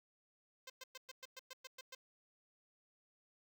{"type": "tone bursts", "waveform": "5% pulse", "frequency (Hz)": 520, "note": "C5", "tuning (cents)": -11, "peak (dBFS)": -37, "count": 10, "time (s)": [0.67, 1.95], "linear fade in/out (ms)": 5, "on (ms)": 29, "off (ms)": 110, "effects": []}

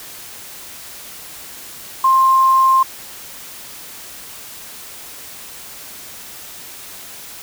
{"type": "tone with quantisation", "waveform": "sine", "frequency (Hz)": 1056, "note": "C6", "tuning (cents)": 16, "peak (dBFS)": -9, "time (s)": [2.04, 2.83], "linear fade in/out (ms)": 5, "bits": 6, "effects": ["white hiss -35 dBFS RMS until 7.42 s"]}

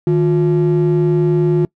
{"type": "ring-modulated tone", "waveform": "triangle", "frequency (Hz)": 255.2, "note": "C4", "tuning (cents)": -43, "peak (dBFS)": -5, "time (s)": [0.07, 1.65], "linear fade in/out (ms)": 0, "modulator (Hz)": 100, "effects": ["noise-tail reverb RT60 0.1 s tail -26 dB re dry", "tanh soft clip ceiling -4 dBFS"]}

